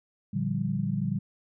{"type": "chord", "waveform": "sine", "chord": "G minor seventh", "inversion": "first", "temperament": "equal with one note detuned", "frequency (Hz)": [115.2, 146.83, 174.61, 196], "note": ["Bb2", "D3", "F3", "G3"], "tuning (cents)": [-20, 0, 0, 0], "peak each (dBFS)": [-33, -31, -33, -30], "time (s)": [0.33, 1.19], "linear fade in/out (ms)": 10, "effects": []}